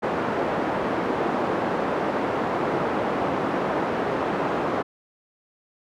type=band-pass noise; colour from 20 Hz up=pink; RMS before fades=-25 dBFS; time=0.02-4.83 s; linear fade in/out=20 ms; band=270 to 1100 Hz; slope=12 dB/octave; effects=none